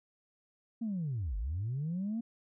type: linear two-way sweep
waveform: sine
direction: down then up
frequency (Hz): 236 to 45.64 to 236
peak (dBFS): -31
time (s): 0.81-2.21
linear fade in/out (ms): 10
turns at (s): 1.37
effects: tanh soft clip ceiling -29 dBFS